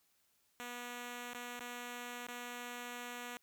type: tone with dropouts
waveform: 5% pulse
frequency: 243.1 Hz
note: B3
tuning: 27 cents flat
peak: -32 dBFS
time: 0.6-3.37 s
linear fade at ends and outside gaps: 0 ms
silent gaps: 1.333-1.348 / 1.595-1.606 / 2.268-2.284 s
effects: white hiss -75 dBFS RMS until 3.42 s